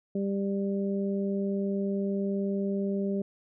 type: harmonic tone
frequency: 197.7 Hz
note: G3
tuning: 15 cents sharp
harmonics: 1 / 2 / 3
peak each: -28 / -32 / -38 dBFS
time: 0.15-3.22 s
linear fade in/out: 5 ms
effects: none